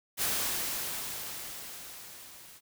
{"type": "noise with level ramp", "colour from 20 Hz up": "white", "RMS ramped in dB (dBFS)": [-29, -52], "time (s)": [0.17, 2.61], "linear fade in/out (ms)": 50, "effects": []}